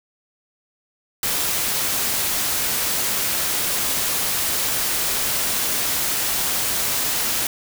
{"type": "noise", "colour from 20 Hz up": "white", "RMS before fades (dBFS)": -22, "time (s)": [1.23, 7.47], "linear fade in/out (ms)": 2, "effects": []}